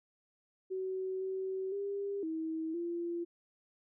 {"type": "tone with pitch steps", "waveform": "sine", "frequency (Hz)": [376.6, 379.8, 400.2, 320.8, 342.8], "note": ["F#4", "F#4", "G4", "E4", "F4"], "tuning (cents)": [31, 45, 36, -47, -32], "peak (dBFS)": -34, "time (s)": [0.7, 3.25], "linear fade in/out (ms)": 20, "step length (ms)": 510, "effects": []}